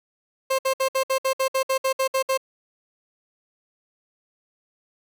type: tone bursts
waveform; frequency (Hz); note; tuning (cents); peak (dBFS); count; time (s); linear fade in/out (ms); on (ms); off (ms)
30% pulse; 530; C5; +22; -17; 13; 0.5-2.376; 10; 88; 61
effects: none